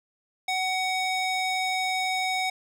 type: tone with band-pass filter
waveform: square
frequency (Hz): 749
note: F#5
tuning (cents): +21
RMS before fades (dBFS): -27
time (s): 0.48-2.5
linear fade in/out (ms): 5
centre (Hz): 2900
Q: 0.72
effects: none